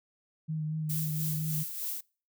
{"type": "tone with vibrato", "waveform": "sine", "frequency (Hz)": 155.56, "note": "D#3", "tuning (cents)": 0, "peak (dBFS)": -30, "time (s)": [0.48, 1.64], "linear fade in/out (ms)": 20, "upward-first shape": "sine", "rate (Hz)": 4.3, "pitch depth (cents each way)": 23}
{"type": "noise with tremolo", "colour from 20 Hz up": "violet", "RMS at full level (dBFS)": -34, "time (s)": [0.89, 2.01], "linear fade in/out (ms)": 10, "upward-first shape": "sine", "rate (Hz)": 3.3, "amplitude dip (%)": 50}
{"effects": ["noise-tail reverb RT60 0.4 s tail -26 dB re dry"]}